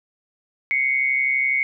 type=tone pair together; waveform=sine; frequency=2085 / 2217 Hz; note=C7 / C#7; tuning=-7 / 0 cents; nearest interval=minor second; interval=107 cents; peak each=-23 / -19 dBFS; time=0.71-1.63 s; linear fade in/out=0 ms; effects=none